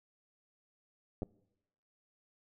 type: clicks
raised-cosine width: 2 ms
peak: -25 dBFS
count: 2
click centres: 1.221 / 1.231 s
effects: noise-tail reverb RT60 0.9 s tail -23 dB re dry